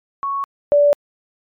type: tone pair in turn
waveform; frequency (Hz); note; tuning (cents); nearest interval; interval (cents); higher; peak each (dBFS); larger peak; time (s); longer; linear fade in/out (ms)
sine; 1108.7 / 580.1; C#6 / D5; 0 / -21; major seventh; 1121; first; -19 / -9; second; 0.23-0.44 / 0.72-0.93; neither; 0
effects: MP3 96 kbps